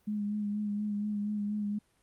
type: tone with vibrato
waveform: sine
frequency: 207.7 Hz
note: G#3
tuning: in tune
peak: -30 dBFS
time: 0.07-1.79 s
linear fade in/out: 10 ms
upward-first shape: sine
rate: 4.2 Hz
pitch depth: 28 cents each way
effects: pink hiss -70 dBFS RMS until 2.02 s + Opus 32 kbps